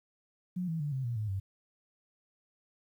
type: tone with pitch steps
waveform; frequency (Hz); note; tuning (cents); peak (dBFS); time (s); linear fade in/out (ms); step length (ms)
sine; 180.6 / 162.77 / 146.69 / 132.21 / 119.15 / 107.39 / 96.78; F#3 / E3 / D3 / C3 / A#2 / A2 / G2; -42 / -22 / -2 / +18 / +38 / -42 / -22; -31; 0.56-1.4; 10; 120
effects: 11-bit